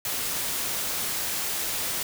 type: noise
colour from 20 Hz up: white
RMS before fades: -29 dBFS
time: 0.05-2.03 s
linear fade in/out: 2 ms
effects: none